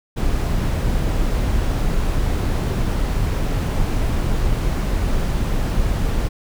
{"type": "noise", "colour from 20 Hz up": "brown", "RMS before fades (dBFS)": -19, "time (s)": [0.16, 6.29], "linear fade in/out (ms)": 20, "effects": []}